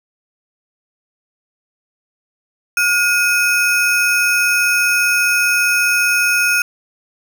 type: ring-modulated tone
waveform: square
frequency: 1975.5 Hz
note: B6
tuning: in tune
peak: -10 dBFS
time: 2.77-6.62 s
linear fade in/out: 2 ms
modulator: 544 Hz
effects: none